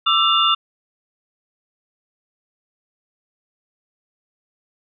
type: tone cluster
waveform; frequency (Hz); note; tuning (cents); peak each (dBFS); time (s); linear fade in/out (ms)
sine; 1178 / 1337 / 2819 / 3541; D6 / E6 / F7 / A7; +5 / +24 / +16 / +10; -19; 0.06-0.55; 10
effects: none